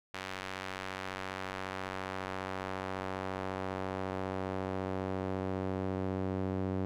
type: tone with band-pass filter sweep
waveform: sawtooth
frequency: 94.6 Hz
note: F#2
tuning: 39 cents sharp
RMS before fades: -37 dBFS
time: 0.14-6.85 s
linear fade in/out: 0 ms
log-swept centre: 2200 to 320 Hz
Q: 0.73
effects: none